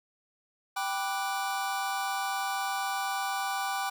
square chord, G major seventh, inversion none, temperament equal, 784 / 987.8 / 1174.7 / 1480 Hz, G5 / B5 / D6 / F#6, 0 / 0 / 0 / 0 cents, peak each -33 / -39 / -37 / -38 dBFS, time 0.76-3.9 s, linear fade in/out 10 ms, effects none

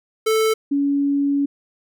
square / sine tone pair in turn, 440 / 282.1 Hz, A4 / C#4, 0 / +30 cents, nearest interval minor sixth, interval 770 cents, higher first, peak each -16 dBFS, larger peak neither, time 0.26-0.54 / 0.71-1.46 s, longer second, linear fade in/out 10 ms, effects none

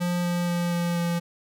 square tone with pitch steps, 176 / 174.89 / 173.78 / 172.68 / 171.58 Hz, F3 / F3 / F3 / F3 / F3, +14 / +3 / -8 / -19 / -30 cents, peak -24 dBFS, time 0-1.2 s, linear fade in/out 20 ms, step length 240 ms, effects none

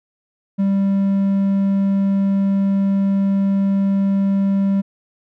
triangle tone, 196.4 Hz, G3, 4 cents sharp, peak -12 dBFS, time 0.58-4.82 s, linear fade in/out 20 ms, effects none

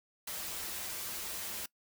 white noise with comb filter, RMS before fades -40 dBFS, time 0.27-1.66 s, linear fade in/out 5 ms, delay 7.3 ms, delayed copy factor -0.65, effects noise-tail reverb RT60 0.1 s tail -22 dB re dry

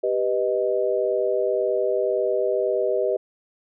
sine chord, G augmented, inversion none, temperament equal, 392 / 493.9 / 622.3 Hz, G4 / B4 / D#5, 0 / 0 / 0 cents, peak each -24 dBFS, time 0.03-3.17 s, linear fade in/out 10 ms, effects none

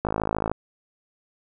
click train, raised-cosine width 1 ms, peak -10 dBFS, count 26, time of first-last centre 0.05-0.516 s, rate 53.7 Hz, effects none

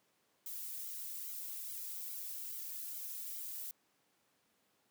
violet noise with flanger, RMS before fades -44 dBFS, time 0.46-3.71 s, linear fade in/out 2 ms, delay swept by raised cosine 1.1 to 2.6 ms, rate 2.4 Hz, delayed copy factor -1, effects pink hiss -75 dBFS RMS until 4.9 s + high-pass 200 Hz 12 dB/octave

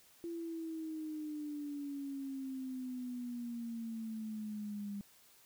sine exponential sweep, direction down, 340.3 to 200.5 Hz, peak -39 dBFS, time 0.24-5.01 s, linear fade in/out 0 ms, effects white hiss -64 dBFS RMS until 5.45 s

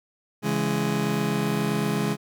30% pulse chord, C# minor, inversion none, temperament just, 138.59 / 166.31 / 207.9 Hz, C#3 / E3 / G#3, 0 / +16 / +2 cents, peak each -26 / -26 / -23 dBFS, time 0.42-2.17 s, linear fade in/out 50 ms, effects none

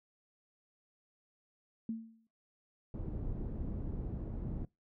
sine tone with exponential decay, 225.2 Hz, A3, 40 cents sharp, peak -32 dBFS, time 1.89-2.27 s, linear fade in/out 2 ms, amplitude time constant 81 ms
pink low-pass noise, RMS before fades -39 dBFS, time 2.94-4.65 s, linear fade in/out 2 ms, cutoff 270 Hz, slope 12 dB/octave
effects noise-tail reverb RT60 0.2 s tail -22 dB re dry

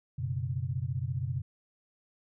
sine chord, F# suspended fourth, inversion none, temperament equal, 92.5 / 123.47 / 138.59 Hz, F#2 / B2 / C#3, 0 / 0 / 0 cents, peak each -36 / -33 / -35 dBFS, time 0.18-1.42 s, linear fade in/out 10 ms, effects none

